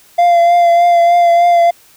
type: tone with vibrato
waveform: triangle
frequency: 691 Hz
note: F5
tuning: 19 cents flat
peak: -4 dBFS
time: 0.18-1.71 s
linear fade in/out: 10 ms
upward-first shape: triangle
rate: 3.3 Hz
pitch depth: 26 cents each way
effects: white hiss -46 dBFS RMS until 1.96 s